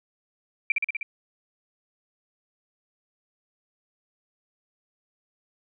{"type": "tone with echo", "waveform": "sine", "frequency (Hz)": 2349, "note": "D7", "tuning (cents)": 0, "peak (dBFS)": -18, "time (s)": [0.7, 0.72], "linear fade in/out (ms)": 2, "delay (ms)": 62, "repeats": 5, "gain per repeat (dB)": -2, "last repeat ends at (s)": 1.03, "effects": []}